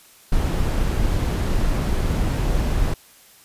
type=noise; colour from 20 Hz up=brown; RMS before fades=-20 dBFS; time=0.32-2.94 s; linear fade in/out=5 ms; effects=white hiss -50 dBFS RMS until 3.44 s + resampled to 32000 Hz